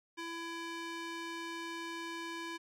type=tone with band-pass filter; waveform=square; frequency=334.1 Hz; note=E4; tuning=23 cents sharp; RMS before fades=-42 dBFS; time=0.17-2.58 s; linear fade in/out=20 ms; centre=2200 Hz; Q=0.57; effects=none